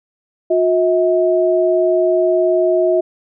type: tone pair together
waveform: sine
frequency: 360 / 641.4 Hz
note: F#4 / E5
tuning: -47 / -48 cents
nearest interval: minor seventh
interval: 999 cents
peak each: -14 dBFS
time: 0.5-3.01 s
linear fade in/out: 10 ms
effects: none